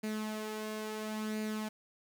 sawtooth tone with flanger, 215.5 Hz, A3, 36 cents flat, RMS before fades -38 dBFS, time 0.03-1.69 s, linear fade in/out 10 ms, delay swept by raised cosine 0.44 to 2.84 ms, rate 0.73 Hz, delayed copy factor +0.5, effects 10-bit

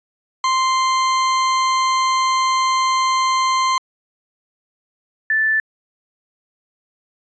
40% pulse / sine tone pair in turn, 1045 / 1757.5 Hz, C6 / A6, -2 / -2 cents, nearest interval major sixth, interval 900 cents, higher second, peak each -14 / -14 dBFS, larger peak neither, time 0.44-3.78 / 5.3-5.6 s, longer first, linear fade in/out 2 ms, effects resampled to 16000 Hz

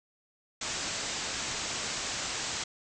white low-pass noise, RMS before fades -35 dBFS, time 0.61-2.64 s, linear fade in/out 5 ms, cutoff 7900 Hz, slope 96 dB/octave, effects none

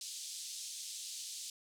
white band-pass noise, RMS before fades -45 dBFS, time 0.01-1.5 s, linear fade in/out 2 ms, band 3500 to 8600 Hz, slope 24 dB/octave, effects none

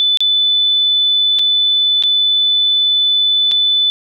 sine tone with dropouts, 3499 Hz, A7, 10 cents flat, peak -10 dBFS, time 0-3.9 s, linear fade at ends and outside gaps 0 ms, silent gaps 0.173-0.205 / 1.388-1.393 / 2.025-2.036 / 3.513-3.518 s, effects none

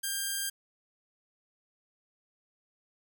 5% pulse tone, 1597 Hz, G6, 32 cents sharp, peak -20 dBFS, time 0.03-0.5 s, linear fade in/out 10 ms, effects none

